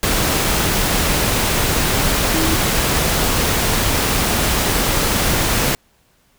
sine tone in noise, 321.5 Hz, E4, 43 cents flat, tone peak -19 dBFS, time 2.34-2.54 s, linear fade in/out 0 ms, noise pink, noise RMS -17 dBFS, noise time 0.03-5.75 s, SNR -5 dB, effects pink hiss -58 dBFS RMS until 6.38 s

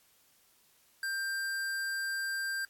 square tone, 1575 Hz, G6, 8 cents sharp, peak -33 dBFS, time 1.03-2.65 s, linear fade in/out 2 ms, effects white hiss -66 dBFS RMS until 2.69 s + AAC 64 kbps

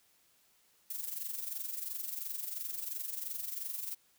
violet noise with amplitude modulation, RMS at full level -37 dBFS, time 0.9-3.95 s, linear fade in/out 5 ms, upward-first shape sine, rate 22.9 Hz, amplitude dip 65%, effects white hiss -69 dBFS RMS until 4.18 s

